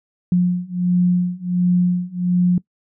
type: beating tone pair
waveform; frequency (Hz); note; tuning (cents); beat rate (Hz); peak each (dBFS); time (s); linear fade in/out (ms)
sine; 177.8 / 179.2; F3 / F3; +31 / +45; 1.4; -18 / -17; 0.32-2.58; 2
effects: noise-tail reverb RT60 0.1 s tail -21 dB re dry